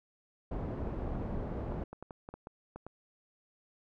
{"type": "low-pass noise", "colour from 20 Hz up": "pink", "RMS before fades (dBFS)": -37, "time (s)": [0.51, 1.84], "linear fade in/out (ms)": 5, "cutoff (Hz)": 630, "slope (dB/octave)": 12}
{"type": "clicks", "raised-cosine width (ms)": 1, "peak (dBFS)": -30, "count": 11, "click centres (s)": [1.077, 1.154, 1.722, 1.93, 2.026, 2.108, 2.289, 2.34, 2.471, 2.76, 2.866]}
{"effects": []}